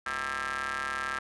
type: ring-modulated tone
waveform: sawtooth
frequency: 138.2 Hz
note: C#3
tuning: 5 cents flat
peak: -24 dBFS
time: 0.06-1.19 s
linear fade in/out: 5 ms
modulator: 1470 Hz
effects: resampled to 24000 Hz